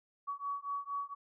sine beating tone pair, 1128 / 1132.3 Hz, C#6 / C#6, +30 / +36 cents, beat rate 4.3 Hz, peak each -39 / -39 dBFS, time 0.27-1.15 s, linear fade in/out 20 ms, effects none

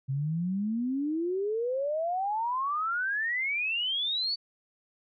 sine exponential sweep, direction up, 130.81 to 4565 Hz, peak -27 dBFS, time 0.08-4.36 s, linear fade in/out 20 ms, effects none

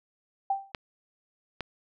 sine tone with exponential decay, 784 Hz, G5, in tune, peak -21 dBFS, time 0.5-0.72 s, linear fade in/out 5 ms, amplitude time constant 47 ms
clicks, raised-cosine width 0.3 ms, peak -17 dBFS, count 2, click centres 0.748 / 1.607 s
effects none

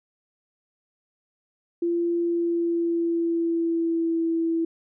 sine tone with pitch glide, 342.2 to 330 Hz, F4 to E4, -35 to +2 cents, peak -21 dBFS, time 1.82-4.65 s, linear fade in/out 5 ms, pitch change -63 cents, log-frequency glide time 2.2-4.21 s, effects none

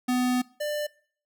square tone pair in turn, 250 / 594.6 Hz, B3 / D5, +21 / +21 cents, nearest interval octave + minor third, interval 1500 cents, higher second, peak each -23 / -28 dBFS, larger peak first, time 0.08-0.42 / 0.6-0.87 s, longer first, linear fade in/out 10 ms, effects noise-tail reverb RT60 0.5 s tail -22 dB re dry

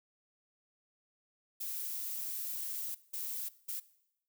violet noise bursts at uneven times, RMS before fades -39 dBFS, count 3, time 1.6-2.95 / 3.13-3.49 / 3.68-3.8 s, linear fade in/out 10 ms, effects noise-tail reverb RT60 0.8 s tail -19 dB re dry

